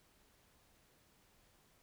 silence, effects pink hiss -70 dBFS RMS until 1.82 s

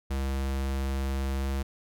square tone with pitch glide, 67.4 to 67.83 Hz, C#2 to C#2, -48 to -37 cents, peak -28 dBFS, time 0.1-1.63 s, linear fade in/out 10 ms, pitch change +11 cents, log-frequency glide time 1.33-1.49 s, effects none

